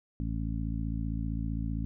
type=harmonic tone; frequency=55.4 Hz; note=A1; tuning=13 cents sharp; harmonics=1 / 2 / 3 / 4 / 5; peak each=-33 / -36 / -38 / -39 / -40 dBFS; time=0.2-1.85 s; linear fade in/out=0 ms; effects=none